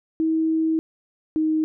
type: tone pair in turn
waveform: sine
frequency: 320.4 / 313.4 Hz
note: E4 / D#4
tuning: -49 / +13 cents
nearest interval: unison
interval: 38 cents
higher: first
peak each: -18 dBFS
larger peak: neither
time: 0.2-0.79 / 1.36-1.64 s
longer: first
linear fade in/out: 0 ms
effects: none